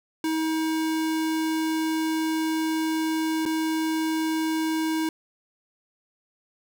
square tone with dropouts, 318.4 Hz, D#4, 40 cents sharp, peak -24 dBFS, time 0.24-5.09 s, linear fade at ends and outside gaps 2 ms, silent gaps 3.454-3.46 s, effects none

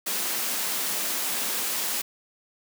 white high-pass noise, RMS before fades -28 dBFS, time 0.06-2.02 s, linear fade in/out 10 ms, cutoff 170 Hz, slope 96 dB/octave, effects none

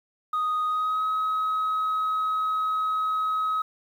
sine tone with pitch glide, 1244.5 to 1273.6 Hz, D#6 to D#6, 0 to +40 cents, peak -21 dBFS, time 0.33-3.62 s, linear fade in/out 5 ms, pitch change +40 cents, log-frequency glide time 0.67-1.04 s, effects tanh soft clip ceiling -21 dBFS + 9-bit

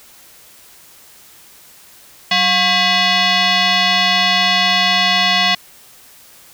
sine tone with frequency modulation, 716 Hz, F5, 43 cents sharp, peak -11 dBFS, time 2.31-5.55 s, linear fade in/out 5 ms, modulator 904 Hz, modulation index 4.3, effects white hiss -44 dBFS RMS until 6.53 s

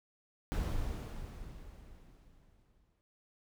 brown noise with exponential decay, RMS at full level -32 dBFS, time 0.52-3.01 s, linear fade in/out 0 ms, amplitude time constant 540 ms, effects none

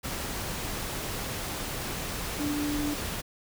sine tone in noise, 293.7 Hz, D4, in tune, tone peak -28 dBFS, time 2.39-2.95 s, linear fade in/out 20 ms, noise pink, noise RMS -34 dBFS, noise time 0.03-3.22 s, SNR +3 dB, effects none

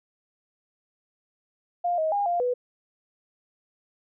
sine tone with pitch steps, 702 / 632 / 811 / 698 / 494.1 Hz, F5 / D#5 / G#5 / F5 / B4, +9 / +27 / -41 / -1 / +1 cents, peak -22 dBFS, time 1.84-2.54 s, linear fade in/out 10 ms, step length 140 ms, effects none

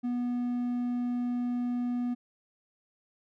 triangle tone, 244.1 Hz, B3, 20 cents flat, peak -26 dBFS, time 0.03-2.15 s, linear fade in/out 20 ms, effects none

